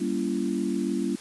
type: chord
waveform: sine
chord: G diminished seventh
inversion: none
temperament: just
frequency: 196 / 235.2 / 282.2 / 338.7 Hz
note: G3 / Bb3 / Db4 / Fb4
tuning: 0 / +16 / +31 / +47 cents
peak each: -30 dBFS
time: 0-1.16 s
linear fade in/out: 10 ms
effects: white hiss -45 dBFS RMS until 1.2 s + resampled to 24000 Hz